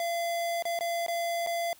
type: tone with dropouts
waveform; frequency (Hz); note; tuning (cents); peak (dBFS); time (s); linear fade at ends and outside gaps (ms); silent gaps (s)
square; 682; F5; -41; -29; 0-1.73; 1; 0.624-0.653 / 0.79-0.808 / 1.064-1.082 / 1.464-1.471
effects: white hiss -57 dBFS RMS until 1.79 s